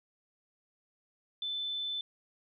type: tone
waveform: sine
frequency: 3520 Hz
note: A7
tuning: in tune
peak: -33 dBFS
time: 1.42-2.01 s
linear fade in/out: 2 ms
effects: none

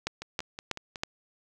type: two click trains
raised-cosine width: 0.2 ms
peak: -12 / -21 dBFS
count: 4 / 5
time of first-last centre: 0.07-1.035 / 0.22-0.958 s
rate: 3.11 / 5.42 Hz
effects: none

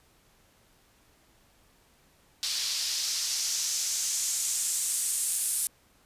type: noise with band-pass filter sweep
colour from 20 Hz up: white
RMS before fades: -30 dBFS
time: 2.43-5.67 s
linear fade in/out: 0 ms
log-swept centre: 4400 to 9700 Hz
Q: 2.2
effects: pink hiss -63 dBFS RMS until 6.05 s + resampled to 32000 Hz

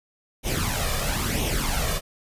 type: noise with flanger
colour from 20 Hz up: pink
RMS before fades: -25 dBFS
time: 0.43-2.01 s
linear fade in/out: 50 ms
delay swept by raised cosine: 0.32 to 1.72 ms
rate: 1 Hz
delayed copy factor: +0.65
effects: resampled to 32000 Hz

